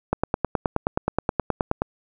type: click train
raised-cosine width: 1 ms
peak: -6 dBFS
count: 17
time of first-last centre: 0.13-1.82 s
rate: 9.47 Hz
effects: none